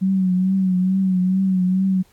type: tone with vibrato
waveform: sine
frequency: 187.1 Hz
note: F#3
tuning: 20 cents sharp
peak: -15 dBFS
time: 0.01-2.03 s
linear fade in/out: 20 ms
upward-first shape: triangle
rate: 2.3 Hz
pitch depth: 57 cents each way
effects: pink hiss -58 dBFS RMS until 2.12 s + AAC 64 kbps